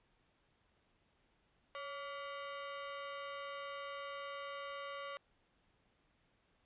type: ring-modulated tone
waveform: sawtooth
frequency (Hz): 852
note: G#5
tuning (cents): +44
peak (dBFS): -36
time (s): 1.75-5.17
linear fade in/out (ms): 0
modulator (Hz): 295
effects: pink hiss -75 dBFS RMS until 6.65 s + resampled to 8000 Hz